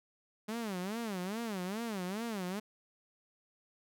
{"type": "tone with vibrato", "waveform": "sawtooth", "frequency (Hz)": 205.1, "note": "G#3", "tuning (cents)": -21, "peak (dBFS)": -32, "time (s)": [0.48, 2.6], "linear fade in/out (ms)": 10, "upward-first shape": "sine", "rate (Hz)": 2.4, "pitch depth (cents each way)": 240, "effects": []}